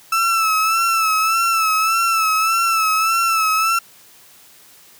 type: tone with vibrato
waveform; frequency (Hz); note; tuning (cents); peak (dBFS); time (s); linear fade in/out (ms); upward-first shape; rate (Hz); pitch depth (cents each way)
35% pulse; 1318.5; E6; 0; -13; 0.12-3.79; 5; sine; 1.7; 51
effects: white hiss -47 dBFS RMS until 4.99 s + high-pass 80 Hz 12 dB/octave